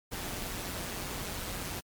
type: noise with amplitude modulation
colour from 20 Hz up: pink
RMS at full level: -35 dBFS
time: 0.11-1.81 s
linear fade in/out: 20 ms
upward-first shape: sine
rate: 183 Hz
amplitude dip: 55%
effects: MP3 96 kbps